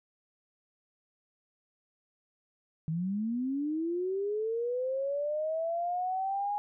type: linear sweep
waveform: sine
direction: up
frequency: 153.8 to 830.6 Hz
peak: -29 dBFS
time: 2.88-6.58 s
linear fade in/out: 0 ms
effects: none